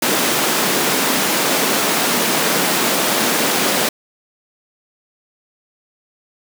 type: high-pass noise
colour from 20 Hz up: pink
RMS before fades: -17 dBFS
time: 0.02-3.89 s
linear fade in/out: 5 ms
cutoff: 200 Hz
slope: 24 dB/octave
effects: none